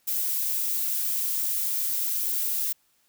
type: noise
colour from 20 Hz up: violet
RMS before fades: -27 dBFS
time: 0.07-2.73 s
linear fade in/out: 10 ms
effects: white hiss -67 dBFS RMS until 3.08 s